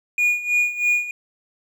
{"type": "tone with tremolo", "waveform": "triangle", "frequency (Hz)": 2443, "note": "D#7", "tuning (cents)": -32, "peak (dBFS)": -13, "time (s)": [0.18, 1.11], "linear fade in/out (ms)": 2, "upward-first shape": "sine", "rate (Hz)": 3.1, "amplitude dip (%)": 80, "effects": []}